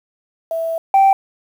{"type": "tone pair in turn", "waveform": "sine", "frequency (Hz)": [657, 779.8], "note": ["E5", "G5"], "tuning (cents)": [-6, -9], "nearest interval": "minor third", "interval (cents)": 297, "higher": "second", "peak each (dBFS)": [-18, -6], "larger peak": "second", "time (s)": [[0.51, 0.78], [0.94, 1.13]], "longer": "first", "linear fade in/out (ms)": 2, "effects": ["tanh soft clip ceiling -6 dBFS", "7-bit"]}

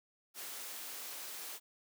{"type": "high-pass noise", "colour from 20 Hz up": "white", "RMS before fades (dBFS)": -45, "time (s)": [0.34, 1.6], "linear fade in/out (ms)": 50, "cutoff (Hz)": 320, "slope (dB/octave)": 12, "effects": []}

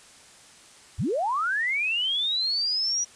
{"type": "linear sweep", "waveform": "sine", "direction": "up", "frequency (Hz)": [55, 5860], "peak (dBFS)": -23, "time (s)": [0.98, 3.05], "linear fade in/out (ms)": 20, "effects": ["white hiss -51 dBFS RMS until 3.15 s", "resampled to 22050 Hz"]}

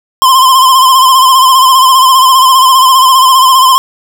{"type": "tone with vibrato", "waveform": "square", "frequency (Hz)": 1043, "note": "C6", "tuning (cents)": -6, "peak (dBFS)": -3, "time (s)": [0.22, 3.78], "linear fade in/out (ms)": 0, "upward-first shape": "sine", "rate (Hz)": 15, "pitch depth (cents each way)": 54, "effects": []}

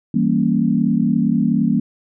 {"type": "chord", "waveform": "sine", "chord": "E diminished seventh", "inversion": "none", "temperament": "equal", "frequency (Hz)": [164.81, 196, 233.1, 277.2], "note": ["E3", "G3", "Bb3", "Db4"], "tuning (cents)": [0, 0, 0, 0], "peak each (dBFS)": [-21, -19, -17, -22], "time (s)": [0.14, 1.8], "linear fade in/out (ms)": 5, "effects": []}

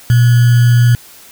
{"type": "tone with sample-and-hold", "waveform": "sine", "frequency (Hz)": 120, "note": "B2", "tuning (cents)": -49, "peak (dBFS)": -5, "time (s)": [0.1, 0.95], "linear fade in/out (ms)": 0, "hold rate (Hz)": 1575, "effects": ["white hiss -39 dBFS RMS until 1.31 s"]}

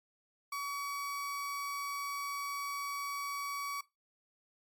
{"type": "tone", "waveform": "35% pulse", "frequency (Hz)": 1134, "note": "C#6", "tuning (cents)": 39, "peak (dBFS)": -34, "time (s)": [0.52, 3.81], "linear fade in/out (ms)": 5, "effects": ["noise-tail reverb RT60 0.2 s tail -18 dB re dry", "MP3 96 kbps"]}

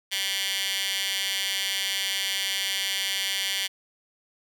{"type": "tone with high-pass filter", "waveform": "15% pulse", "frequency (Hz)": 194.8, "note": "G3", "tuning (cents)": -11, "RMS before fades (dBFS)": -28, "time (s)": [0.11, 3.68], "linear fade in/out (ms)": 20, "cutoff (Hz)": 2800, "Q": 2.2, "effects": []}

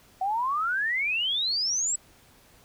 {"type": "exponential sweep", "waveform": "sine", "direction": "up", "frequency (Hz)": [740, 7902], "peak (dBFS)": -24, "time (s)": [0.21, 1.96], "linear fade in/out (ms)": 5, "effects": ["pink hiss -57 dBFS RMS until 2.64 s"]}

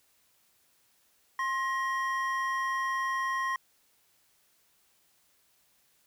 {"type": "tone pair together", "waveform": "triangle", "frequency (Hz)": [1060.7, 1890], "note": ["C6", "A#6"], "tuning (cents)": [23, 23], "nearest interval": "minor seventh", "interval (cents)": 1000, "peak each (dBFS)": [-28, -31], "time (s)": [1.39, 3.56], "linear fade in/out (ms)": 2, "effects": ["white hiss -68 dBFS RMS until 6.06 s"]}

